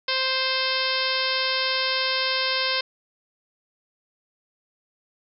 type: harmonic tone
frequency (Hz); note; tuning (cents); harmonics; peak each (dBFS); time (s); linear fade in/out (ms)
523.3; C5; 0; 1 / 2 / 3 / 4 / 5 / 6 / 7 / 8 / 9 / 10; -31 / -31 / -31 / -31 / -31 / -31 / -31 / -31 / -31 / -31; 0.08-2.81; 5
effects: none